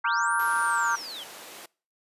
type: chord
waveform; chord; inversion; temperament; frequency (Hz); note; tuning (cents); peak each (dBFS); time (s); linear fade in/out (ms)
sine; G minor seventh; first; equal with one note detuned; 932.3 / 1167.9 / 1396.9 / 1568; Bb5 / D6 / F6 / G6; 0 / -10 / 0 / 0; -28; 0.04-0.96; 10
type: linear two-way sweep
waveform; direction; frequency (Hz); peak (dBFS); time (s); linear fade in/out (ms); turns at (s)
sine; up then down; 1830 to 11680 to 2915; -36; 0.04-1.24; 10; 0.41
type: high-pass noise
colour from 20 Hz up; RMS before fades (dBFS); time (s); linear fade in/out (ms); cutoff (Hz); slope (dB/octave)
pink; -44; 0.39-1.66; 5; 420; 12
effects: noise-tail reverb RT60 0.4 s tail -25 dB re dry + resampled to 32000 Hz